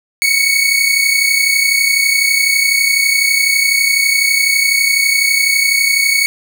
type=tone pair together; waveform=sawtooth; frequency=2205 / 2237 Hz; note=C#7 / C#7; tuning=-10 / +15 cents; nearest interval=unison; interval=25 cents; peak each=-10 dBFS; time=0.22-6.26 s; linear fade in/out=0 ms; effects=none

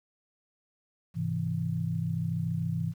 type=chord; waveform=sine; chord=Ab augmented; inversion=none; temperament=equal; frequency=103.83 / 130.81 / 164.81 Hz; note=Ab2 / C3 / E3; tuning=0 / 0 / 0 cents; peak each=-34 / -34 / -30 dBFS; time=1.14-2.94 s; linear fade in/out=50 ms; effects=10-bit

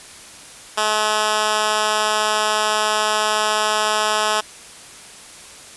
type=tone with high-pass filter; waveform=10% pulse; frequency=213.9 Hz; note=A3; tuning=49 cents flat; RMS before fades=-19 dBFS; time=0.77-4.41 s; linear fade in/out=10 ms; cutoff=730 Hz; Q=0.58; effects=white hiss -40 dBFS RMS until 5.76 s + resampled to 24000 Hz

